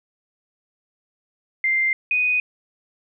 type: tone pair in turn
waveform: sine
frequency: 2093 / 2489 Hz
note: C7 / D#7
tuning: 0 / 0 cents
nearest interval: minor third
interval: 300 cents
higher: second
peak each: -17 dBFS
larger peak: neither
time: 1.64-1.93 / 2.11-2.4 s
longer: neither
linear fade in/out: 2 ms
effects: none